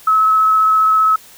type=tone with vibrato; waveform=sine; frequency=1291 Hz; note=E6; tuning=37 cents flat; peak=-9 dBFS; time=0.07-1.16 s; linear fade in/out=5 ms; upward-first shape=sine; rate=15 Hz; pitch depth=9 cents each way; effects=white hiss -42 dBFS RMS until 1.37 s